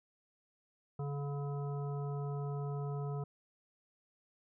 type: harmonic tone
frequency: 142.4 Hz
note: C#3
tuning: 47 cents sharp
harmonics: 1 / 3 / 5 / 7 / 9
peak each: -36 / -44 / -49 / -53 / -53 dBFS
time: 0.99-3.24 s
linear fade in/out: 5 ms
effects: none